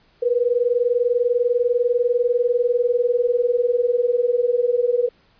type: tone pair together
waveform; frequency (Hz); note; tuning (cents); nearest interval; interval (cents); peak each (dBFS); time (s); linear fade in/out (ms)
sine; 475 / 495.1; A#4 / B4; +33 / +4; minor second; 71; -19; 0.22-5.09; 10
effects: pink hiss -58 dBFS RMS until 5.39 s + resampled to 11025 Hz